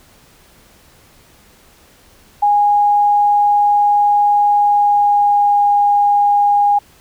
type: tone with pitch glide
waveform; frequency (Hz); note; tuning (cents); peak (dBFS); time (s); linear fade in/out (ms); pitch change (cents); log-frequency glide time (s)
sine; 823 to 817.8; G#5 to G#5; -16 to -27; -9; 2.42-6.79; 10; -11; 4.54-5.64
effects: pink hiss -48 dBFS RMS until 7 s